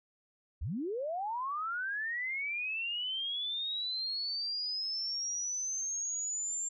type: linear sweep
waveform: sine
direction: up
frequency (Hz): 49.91 to 7380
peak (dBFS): -33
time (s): 0.61-6.69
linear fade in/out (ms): 10
effects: none